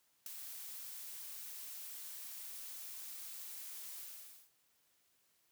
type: noise with ADSR envelope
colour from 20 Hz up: blue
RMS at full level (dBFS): -39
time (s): 0.26-4.51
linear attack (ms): 4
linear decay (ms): 3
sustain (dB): -9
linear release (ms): 510
effects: white hiss -75 dBFS RMS until 5.51 s + high-pass 60 Hz 12 dB/octave